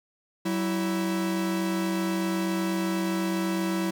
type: tone pair together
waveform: 45% pulse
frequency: 188.85 / 329.6 Hz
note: F#3 / E4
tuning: +36 / 0 cents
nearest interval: minor seventh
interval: 964 cents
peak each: -28 / -28 dBFS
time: 0.45-3.91 s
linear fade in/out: 10 ms
effects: none